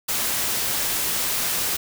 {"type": "noise", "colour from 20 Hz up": "white", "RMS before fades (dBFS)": -24, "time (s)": [0.08, 1.77], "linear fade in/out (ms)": 10, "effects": []}